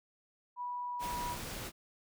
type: tone with pitch glide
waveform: sine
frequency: 979 to 971.7 Hz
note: B5 to B5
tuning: -15 to -28 cents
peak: -36 dBFS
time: 0.56-1.37 s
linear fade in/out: 50 ms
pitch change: -13 cents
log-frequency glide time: 0.86-1.04 s
type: noise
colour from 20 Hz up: pink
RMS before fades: -42 dBFS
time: 0.99-1.72 s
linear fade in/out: 50 ms
effects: none